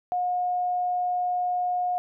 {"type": "tone", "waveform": "sine", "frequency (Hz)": 720, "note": "F#5", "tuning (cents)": -47, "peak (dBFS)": -23, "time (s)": [0.12, 1.98], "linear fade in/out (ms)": 0, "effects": []}